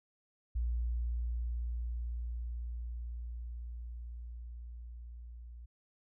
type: tone with level ramp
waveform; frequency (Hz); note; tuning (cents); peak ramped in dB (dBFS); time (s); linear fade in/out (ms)
sine; 59; A#1; +22; -30 to -46; 0.55-5.66; 10
effects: none